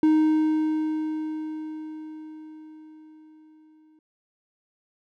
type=tone with exponential decay; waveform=triangle; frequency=311.1 Hz; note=D#4; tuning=in tune; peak=-13 dBFS; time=0.03-3.99 s; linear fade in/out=2 ms; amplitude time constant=860 ms; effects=none